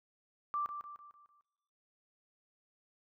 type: tone with echo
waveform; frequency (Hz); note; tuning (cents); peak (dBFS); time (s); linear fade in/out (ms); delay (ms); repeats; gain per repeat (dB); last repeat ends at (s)
sine; 1174.7; D6; 0; -32; 0.54-0.66; 0; 150; 5; -7; 1.41
effects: noise-tail reverb RT60 1.0 s tail -20 dB re dry